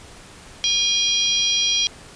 harmonic tone with a mistuned harmonic, 812 Hz, G#5, 39 cents flat, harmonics 3 / 4 / 5 / 6 / 7, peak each -28 / -19 / -27 / -28 / -24 dBFS, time 0.64-1.87 s, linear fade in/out 0 ms, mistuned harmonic 6, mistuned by -17 cents, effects pink hiss -43 dBFS RMS until 2.15 s + resampled to 22050 Hz

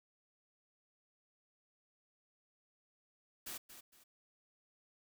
white noise with echo, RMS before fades -45 dBFS, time 3.46-3.58 s, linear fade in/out 10 ms, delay 230 ms, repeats 2, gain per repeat -10 dB, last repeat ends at 4.04 s, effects none

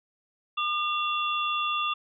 sine tone cluster, 1207 / 2747 / 3454 Hz, D6 / F7 / A7, +47 / -29 / -33 cents, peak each -27 / -31 / -33 dBFS, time 0.57-1.94 s, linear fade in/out 10 ms, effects none

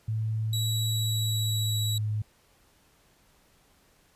sine tone with pitch glide, 110 to 106.62 Hz, A2 to G#2, 0 to +46 cents, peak -26 dBFS, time 0.08-2.22 s, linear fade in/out 5 ms, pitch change -54 cents, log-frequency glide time 0.85-1.81 s
sawtooth tone, 3895 Hz, B7, 25 cents flat, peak -27 dBFS, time 0.53-1.98 s, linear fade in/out 2 ms
effects pink hiss -63 dBFS RMS until 4.15 s + resampled to 32000 Hz

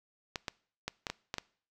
clicks, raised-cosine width 0.2 ms, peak -17 dBFS, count 7, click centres 0.358 / 0.482 / 0.88 / 1.068 / 1.1 / 1.341 / 1.383 s, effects noise-tail reverb RT60 0.5 s tail -23 dB re dry

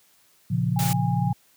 sine chord, Bb minor, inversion none, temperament equal, 116.54 / 138.59 / 174.61 Hz, Bb2 / Db3 / F3, 0 / 0 / 0 cents, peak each -25 dBFS, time 0.5-1.33 s, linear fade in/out 10 ms
sine tone, 819 Hz, G#5, 24 cents flat, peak -29 dBFS, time 0.76-1.33 s, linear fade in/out 5 ms
white noise, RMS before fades -30 dBFS, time 0.79-0.93 s, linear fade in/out 0 ms
effects white hiss -60 dBFS RMS until 1.56 s + high-pass 60 Hz 12 dB/octave

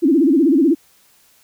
sine tone with vibrato, 300 Hz, D4, 37 cents sharp, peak -10 dBFS, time 0.02-0.75 s, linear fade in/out 20 ms, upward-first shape sine, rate 16 Hz, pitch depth 250 cents each way, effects white hiss -54 dBFS RMS until 1.43 s

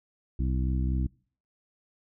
harmonic tone, 64.2 Hz, C2, 32 cents flat, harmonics 1 / 2 / 3 / 4 / 5, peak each -26 / -32 / -36 / -38 / -40 dBFS, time 0.39-1.07 s, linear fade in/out 5 ms, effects noise-tail reverb RT60 0.5 s tail -26 dB re dry

